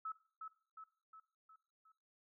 sine tone with echo, 1300 Hz, E6, 24 cents flat, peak -40 dBFS, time 0.05-0.12 s, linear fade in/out 5 ms, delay 360 ms, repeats 5, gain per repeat -5 dB, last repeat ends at 1.92 s, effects noise-tail reverb RT60 0.5 s tail -18 dB re dry

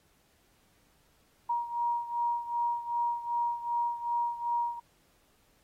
sine beating tone pair, 947 / 949.6 Hz, A#5 / A#5, +27 / +32 cents, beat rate 2.6 Hz, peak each -30 / -34 dBFS, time 1.49-4.8 s, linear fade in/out 10 ms, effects pink hiss -68 dBFS RMS until 5.63 s + AAC 48 kbps

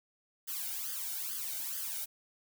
blue noise with flanger, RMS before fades -38 dBFS, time 0.47-2.06 s, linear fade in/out 20 ms, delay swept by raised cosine 0.62 to 1.37 ms, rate 2.3 Hz, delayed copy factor +0.9, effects none

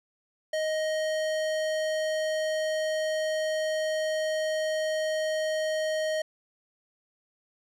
sine tone with hard clipping, 625 Hz, D#5, 8 cents sharp, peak -28 dBFS, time 0.53-6.22 s, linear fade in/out 5 ms, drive 18 dB, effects none

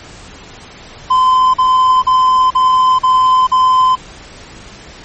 triangle tone bursts, 1026 Hz, C6, 34 cents flat, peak -5 dBFS, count 6, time 1.1-3.955 s, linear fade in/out 10 ms, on 440 ms, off 43 ms, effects pink hiss -35 dBFS RMS until 5.04 s + MP3 32 kbps

